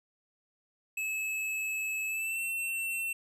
square tone with pitch glide, 2595 to 2701 Hz, E7 to E7, -28 to +42 cents, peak -32 dBFS, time 0.97-3.13 s, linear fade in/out 5 ms, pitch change +70 cents, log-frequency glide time 2.07-2.41 s, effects none

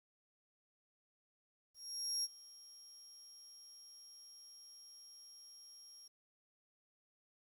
35% pulse tone with ADSR envelope, 5588 Hz, F8, in tune, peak -32 dBFS, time 1.74-6.08 s, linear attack 500 ms, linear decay 33 ms, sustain -21 dB, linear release 7 ms, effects 12-bit

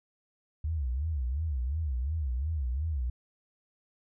sine tone with vibrato, 70.5 Hz, C#2, 30 cents sharp, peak -28 dBFS, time 0.64-3.1 s, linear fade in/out 5 ms, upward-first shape sine, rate 2.8 Hz, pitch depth 260 cents each way, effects none

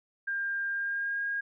sine tone with pitch glide, 1600 to 1628 Hz, G6 to G#6, +35 to -35 cents, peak -29 dBFS, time 0.27-1.41 s, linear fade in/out 10 ms, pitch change +30 cents, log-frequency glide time 0.7-1.23 s, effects none

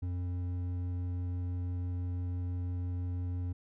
triangle tone with hard clipping, 89.4 Hz, F2, 41 cents sharp, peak -34 dBFS, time 0.02-3.53 s, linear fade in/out 10 ms, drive 10 dB, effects none

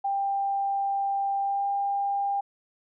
sine tone with pitch glide, 792 to 799.4 Hz, G5 to G5, +18 to +34 cents, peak -24 dBFS, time 0.04-2.41 s, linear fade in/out 10 ms, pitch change +16 cents, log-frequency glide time 1.41-1.67 s, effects none

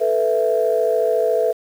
sine chord, A suspended second, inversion none, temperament equal, 440 / 493.9 / 659.3 Hz, A4 / B4 / E5, 0 / 0 / 0 cents, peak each -19 dBFS, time 0-1.53 s, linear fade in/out 20 ms, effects tanh soft clip ceiling -6 dBFS + 7-bit

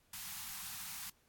white band-stop noise, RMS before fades -45 dBFS, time 0.13-1.1 s, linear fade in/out 5 ms, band 230 to 750 Hz, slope 96 dB/octave, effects pink hiss -72 dBFS RMS until 1.28 s + AAC 64 kbps

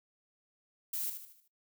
violet noise with echo, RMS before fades -36 dBFS, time 0.93-1.1 s, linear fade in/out 5 ms, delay 76 ms, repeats 5, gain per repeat -7 dB, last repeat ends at 1.48 s, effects noise-tail reverb RT60 0.2 s tail -24 dB re dry

